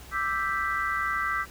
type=chord; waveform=sine; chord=E minor seventh; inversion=third; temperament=equal; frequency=1174.7 / 1318.5 / 1568 / 1975.5 Hz; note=D6 / E6 / G6 / B6; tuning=0 / 0 / 0 / 0 cents; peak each=-31 dBFS; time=0.11-1.46 s; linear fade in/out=50 ms; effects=added 63 Hz sine -46 dBFS peak until 1.5 s + pink hiss -48 dBFS RMS until 1.5 s